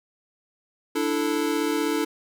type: chord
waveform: square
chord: D suspended second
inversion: none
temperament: equal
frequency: 293.7 / 329.6 / 440 Hz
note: D4 / E4 / A4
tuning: 0 / 0 / 0 cents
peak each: -27 / -28 / -28 dBFS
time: 0.95-2.05 s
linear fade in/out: 10 ms
effects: none